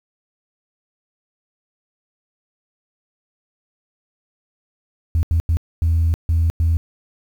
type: tone bursts at uneven times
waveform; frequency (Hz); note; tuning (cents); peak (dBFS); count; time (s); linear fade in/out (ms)
sine; 82.41; E2; 0; -12; 6; 5.15-5.23 / 5.31-5.4 / 5.49-5.57 / 5.82-6.14 / 6.29-6.5 / 6.6-6.77; 0
effects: tanh soft clip ceiling -11 dBFS + 8-bit